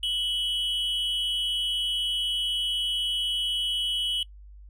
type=tone pair together; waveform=triangle; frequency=2972 / 3252 Hz; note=F#7 / G#7; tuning=+7 / -37 cents; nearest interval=major second; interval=156 cents; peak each=-25 / -29 dBFS; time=0.03-4.23 s; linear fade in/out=2 ms; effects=noise-tail reverb RT60 0.1 s tail -24 dB re dry + added 50 Hz sine -44 dBFS peak until 4.69 s